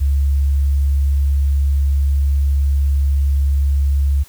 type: tone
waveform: sine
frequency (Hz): 69.8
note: C#2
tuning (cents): +13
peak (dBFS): -12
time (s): 0-4.24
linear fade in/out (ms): 20
effects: white hiss -46 dBFS RMS until 4.28 s